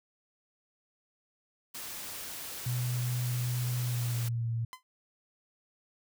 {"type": "noise", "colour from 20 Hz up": "white", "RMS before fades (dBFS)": -41, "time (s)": [1.74, 4.29], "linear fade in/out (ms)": 10}
{"type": "tone with pitch glide", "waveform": "sine", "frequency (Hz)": [123.47, 115.2], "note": ["B2", "A#2"], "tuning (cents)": [0, -20], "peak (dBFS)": -29, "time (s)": [2.66, 4.65], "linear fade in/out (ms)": 5, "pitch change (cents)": -120, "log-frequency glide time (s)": [3.79, 4.51]}
{"type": "tone with exponential decay", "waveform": "sawtooth", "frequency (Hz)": 1023, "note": "C6", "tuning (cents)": -39, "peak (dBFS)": -35, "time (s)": [4.73, 4.83], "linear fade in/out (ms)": 0, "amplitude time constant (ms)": 20}
{"effects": []}